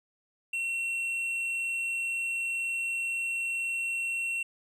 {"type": "tone with tanh clipping", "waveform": "sine", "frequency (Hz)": 2721, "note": "F7", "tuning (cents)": -46, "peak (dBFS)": -30, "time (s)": [0.53, 4.43], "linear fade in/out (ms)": 5, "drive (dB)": 6, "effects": []}